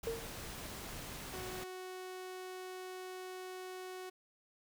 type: noise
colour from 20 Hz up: pink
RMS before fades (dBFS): -46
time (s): 0.03-1.64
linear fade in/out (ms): 5
type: tone with exponential decay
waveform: sine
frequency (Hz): 457.3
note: A#4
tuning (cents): -33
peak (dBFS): -32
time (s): 0.07-0.4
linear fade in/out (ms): 1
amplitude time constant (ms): 71
type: tone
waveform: sawtooth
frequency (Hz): 370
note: F#4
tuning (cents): 0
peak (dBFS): -40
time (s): 1.33-4.1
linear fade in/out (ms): 10
effects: none